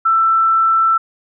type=tone; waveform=sine; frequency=1332 Hz; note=E6; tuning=18 cents sharp; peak=-10 dBFS; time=0.05-0.98 s; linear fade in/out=10 ms; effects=none